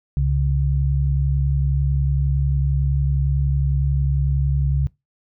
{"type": "tone pair together", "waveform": "sine", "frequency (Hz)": [67.6, 138.59], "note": ["C#2", "C#3"], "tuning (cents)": [-43, 0], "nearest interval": "octave", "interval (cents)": 1243, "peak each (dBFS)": -19, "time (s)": [0.17, 4.87], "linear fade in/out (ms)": 0, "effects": ["noise-tail reverb RT60 0.2 s tail -22 dB re dry"]}